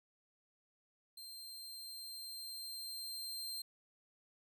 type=tone with level ramp; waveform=sawtooth; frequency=4161 Hz; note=C8; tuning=10 cents flat; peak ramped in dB=-46 to -38 dBFS; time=1.17-3.62 s; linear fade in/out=5 ms; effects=none